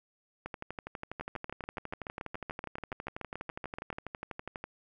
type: two click trains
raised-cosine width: 0.5 ms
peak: -23 / -23 dBFS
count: 20 / 52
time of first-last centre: 1.21-3.928 / 0.46-4.64 s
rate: 6.99 / 12.2 Hz
effects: none